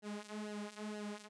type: tone with flanger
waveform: sawtooth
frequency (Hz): 209.8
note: G#3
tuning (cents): +18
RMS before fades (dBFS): -45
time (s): 0.02-1.29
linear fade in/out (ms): 50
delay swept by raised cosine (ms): 0.84 to 4.84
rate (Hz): 2.1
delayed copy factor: -0.8
effects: resampled to 22050 Hz